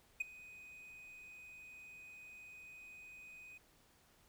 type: tone with ADSR envelope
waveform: triangle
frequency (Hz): 2500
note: D#7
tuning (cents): +8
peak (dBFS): -30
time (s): 0.2-3.58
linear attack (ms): 9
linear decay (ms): 16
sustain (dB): -21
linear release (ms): 8
effects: pink hiss -69 dBFS RMS until 4.28 s